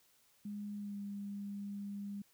sine tone with pitch glide, 205.8 to 201.6 Hz, G#3 to G3, -16 to +49 cents, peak -40 dBFS, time 0.45-2.22 s, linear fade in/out 5 ms, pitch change -35 cents, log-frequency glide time 0.75-0.99 s, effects white hiss -70 dBFS RMS until 2.33 s

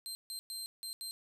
25% pulse tone bursts at uneven times, 4146 Hz, C8, 17 cents flat, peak -35 dBFS, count 5, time 0.06-0.15 / 0.3-0.39 / 0.5-0.66 / 0.83-0.93 / 1.01-1.11 s, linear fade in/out 0 ms, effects 12-bit

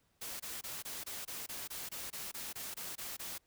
white noise bursts, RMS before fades -43 dBFS, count 15, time 0.21-3.382 s, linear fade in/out 10 ms, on 190 ms, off 23 ms, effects pink hiss -75 dBFS RMS until 3.46 s

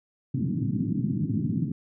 pink band-pass noise, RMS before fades -27 dBFS, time 0.34-1.72 s, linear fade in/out 5 ms, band 110 to 290 Hz, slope 48 dB/octave, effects none

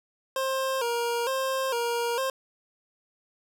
25% pulse tone with vibrato, 500 Hz, B4, 21 cents sharp, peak -22 dBFS, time 0.36-2.3 s, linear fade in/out 2 ms, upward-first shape square, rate 1.1 Hz, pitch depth 100 cents each way, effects none

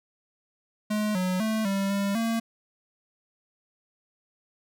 square tone with pitch steps, 211.8 / 183.7 / 219.2 / 196.2 / 199 / 227.7 Hz, G#3 / F#3 / A3 / G3 / G3 / A#3, +34 / -12 / -6 / +2 / +26 / -40 cents, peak -25 dBFS, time 0.9-2.4 s, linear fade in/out 10 ms, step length 250 ms, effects none

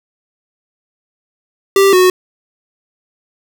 square tone pair in turn, 392 / 367.5 Hz, G4 / F#4, 0 / -12 cents, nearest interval minor second, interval 112 cents, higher first, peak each -7 dBFS, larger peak neither, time 1.76-1.93 / 1.93-2.1 s, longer neither, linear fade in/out 2 ms, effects none

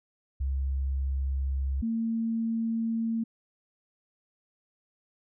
sine tone pair in turn, 67.5 / 227 Hz, C#2 / A#3, -45 / -46 cents, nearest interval octave + major sixth, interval 2099 cents, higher second, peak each -26 dBFS, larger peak neither, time 0.4-1.82 / 1.82-3.24 s, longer neither, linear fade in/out 10 ms, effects none

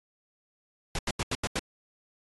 pink noise bursts, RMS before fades -29 dBFS, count 6, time 0.95-1.593 s, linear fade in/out 2 ms, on 38 ms, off 83 ms, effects low-pass 9000 Hz 12 dB/octave + AAC 32 kbps

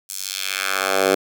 10% pulse tone with high-pass filter sweep, 96.1 Hz, G2, 34 cents flat, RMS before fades -22 dBFS, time 0.09-1.15 s, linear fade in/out 5 ms, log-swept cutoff 7800 to 390 Hz, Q 1.2, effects none

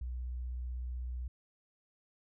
sine tone with vibrato, 61.74 Hz, B1, in tune, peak -36 dBFS, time 0.01-1.28 s, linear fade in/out 5 ms, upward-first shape sine, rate 16 Hz, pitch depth 16 cents each way, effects none

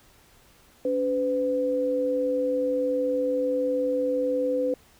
sine tone pair together, 283.8 / 505.1 Hz, C#4 / B4, +41 / +39 cents, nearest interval minor seventh, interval 998 cents, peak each -29 / -23 dBFS, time 0.85-4.74 s, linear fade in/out 2 ms, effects pink hiss -57 dBFS RMS until 4.99 s

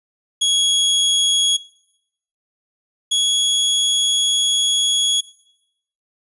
sawtooth tone pair in turn, 3331 / 3346 Hz, G#7 / G#7, +4 / +12 cents, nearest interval unison, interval 8 cents, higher second, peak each -11 / -12 dBFS, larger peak first, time 0.41-1.57 / 3.11-5.21 s, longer second, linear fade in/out 10 ms, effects noise-tail reverb RT60 0.8 s tail -19 dB re dry + resampled to 24000 Hz

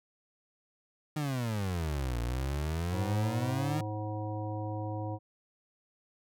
30% pulse exponential two-way sweep, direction down then up, 155.6 to 57.3 to 155.6 Hz, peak -28 dBFS, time 1.16-3.81 s, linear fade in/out 5 ms, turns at 2.19 s
harmonic tone, 106.3 Hz, G#2, 41 cents sharp, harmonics 1 / 3 / 5 / 7 / 9, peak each -35 / -40 / -42 / -43 / -45 dBFS, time 2.91-5.19 s, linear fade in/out 50 ms
effects none

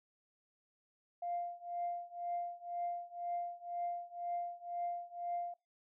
sine tone with tremolo, 698 Hz, F5, 1 cent flat, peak -33 dBFS, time 1.22-5.54 s, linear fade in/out 5 ms, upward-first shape triangle, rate 2 Hz, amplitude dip 95%, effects noise-tail reverb RT60 0.2 s tail -21 dB re dry + tanh soft clip ceiling -30 dBFS

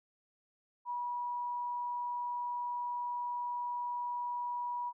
sine tone, 970 Hz, B5, 31 cents flat, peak -34 dBFS, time 0.85-4.93 s, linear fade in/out 50 ms, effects none

